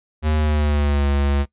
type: tone with pitch glide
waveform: square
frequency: 76.9 to 70.52 Hz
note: D#2 to C#2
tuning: -20 to +30 cents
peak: -17 dBFS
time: 0.22-1.46 s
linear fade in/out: 50 ms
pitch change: -150 cents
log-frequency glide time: 0.36-1.07 s
effects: noise-tail reverb RT60 0.1 s tail -20 dB re dry + resampled to 8000 Hz